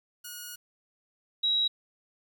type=tone pair in turn; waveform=5% pulse / sine; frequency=1448 / 3857 Hz; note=F#6 / B7; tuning=-38 / -42 cents; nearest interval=octave + perfect fourth; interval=1696 cents; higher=second; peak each=-28 / -23 dBFS; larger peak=second; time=0.24-0.56 / 1.43-1.68 s; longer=first; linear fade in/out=10 ms; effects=10-bit